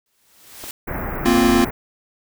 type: noise with exponential growth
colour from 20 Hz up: white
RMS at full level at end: -31 dBFS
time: 0.06-0.71 s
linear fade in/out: 2 ms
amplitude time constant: 140 ms
type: clicks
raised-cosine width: 1 ms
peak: -22 dBFS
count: 2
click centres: 0.638 / 0.641 s
type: band-stop noise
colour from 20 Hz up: pink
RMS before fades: -26 dBFS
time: 0.87-1.71 s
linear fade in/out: 10 ms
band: 2100 to 15000 Hz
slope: 48 dB/octave
type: chord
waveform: square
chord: Bb suspended second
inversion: none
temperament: equal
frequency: 233.1 / 261.6 / 349.2 Hz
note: Bb3 / C4 / F4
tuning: 0 / 0 / 0 cents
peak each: -18 dBFS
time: 1.25-1.65 s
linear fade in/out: 10 ms
effects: none